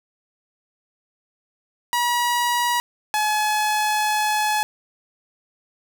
sawtooth tone pair in turn, 963 / 850 Hz, B5 / G#5, -44 / +40 cents, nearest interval major second, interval 216 cents, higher first, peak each -15 dBFS, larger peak neither, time 1.93-2.8 / 3.14-4.63 s, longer second, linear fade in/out 0 ms, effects none

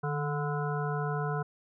harmonic tone with a mistuned harmonic, 145.5 Hz, D3, 16 cents flat, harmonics 1 / 3 / 5 / 7 / 9 / 10, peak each -31 / -36 / -38 / -39 / -41 / -41 dBFS, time 0.03-1.43 s, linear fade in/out 10 ms, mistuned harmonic 1, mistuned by +54 cents, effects none

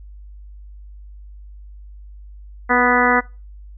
harmonic tone with a mistuned harmonic, 246.9 Hz, B3, in tune, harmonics 1 / 2 / 3 / 4 / 5 / 6 / 7 / 8, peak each -21 / -21 / -21 / -21 / -21 / -21 / -21 / -21 dBFS, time 2.69-3.21 s, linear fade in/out 20 ms, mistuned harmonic 2, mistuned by -19 cents, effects noise-tail reverb RT60 0.3 s tail -22 dB re dry + added 50 Hz sine -36 dBFS peak until 3.77 s

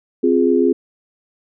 sine chord, F minor, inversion second, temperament equal, 261.6 / 349.2 / 415.3 Hz, C4 / F4 / Ab4, 0 / 0 / 0 cents, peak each -16 dBFS, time 0.23-0.73 s, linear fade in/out 10 ms, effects none

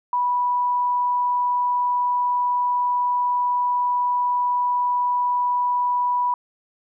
sine tone, 982 Hz, B5, 10 cents flat, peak -18 dBFS, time 0.13-6.34 s, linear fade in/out 2 ms, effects none

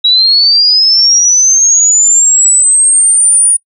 sine linear sweep, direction up, 3847 to 9620 Hz, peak -4 dBFS, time 0.04-3.57 s, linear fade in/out 10 ms, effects noise-tail reverb RT60 0.1 s tail -24 dB re dry

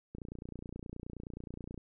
click train, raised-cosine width 3 ms, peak -30 dBFS, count 49, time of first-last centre 0.15-1.777 s, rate 29.5 Hz, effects none

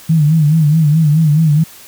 sine tone with vibrato, 154.5 Hz, D#3, 12 cents flat, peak -7 dBFS, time 0.09-1.64 s, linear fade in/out 10 ms, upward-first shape sine, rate 4.7 Hz, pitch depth 100 cents each way, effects white hiss -38 dBFS RMS until 1.87 s

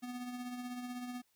square tone with tremolo, 246.9 Hz, B3, in tune, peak -39 dBFS, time 0.02-1.22 s, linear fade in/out 20 ms, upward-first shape triangle, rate 16 Hz, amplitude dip 50%, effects white hiss -75 dBFS RMS until 1.35 s

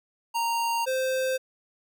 square tone pair in turn, 928 / 521 Hz, A#5 / C5, -8 / -7 cents, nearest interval minor seventh, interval 999 cents, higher first, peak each -25 / -25 dBFS, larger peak neither, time 0.34-0.86 / 0.86-1.38 s, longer neither, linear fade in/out 20 ms, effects none

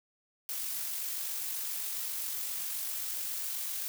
blue noise with amplitude modulation, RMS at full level -35 dBFS, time 0.49-3.88 s, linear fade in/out 0 ms, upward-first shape sine, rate 47.5 Hz, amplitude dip 25%, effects none

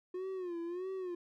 triangle tone with vibrato, 358.5 Hz, F4, 45 cents sharp, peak -35 dBFS, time 0.14-1.15 s, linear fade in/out 5 ms, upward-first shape sine, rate 1.6 Hz, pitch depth 110 cents each way, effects none

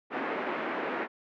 pink band-pass noise, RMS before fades -33 dBFS, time 0.1-1.08 s, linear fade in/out 50 ms, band 260 to 2200 Hz, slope 24 dB/octave, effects none

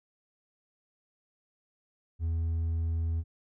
sine tone with hard clipping, 82.41 Hz, E2, in tune, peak -28 dBFS, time 2.19-3.24 s, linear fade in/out 50 ms, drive 2 dB, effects none

